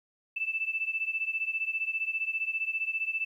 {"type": "beating tone pair", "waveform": "sine", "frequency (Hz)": [2637, 2652], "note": ["E7", "E7"], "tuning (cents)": [0, 10], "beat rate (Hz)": 15, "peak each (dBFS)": [-31, -33], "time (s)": [0.36, 3.25], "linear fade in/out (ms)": 10, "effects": ["11-bit"]}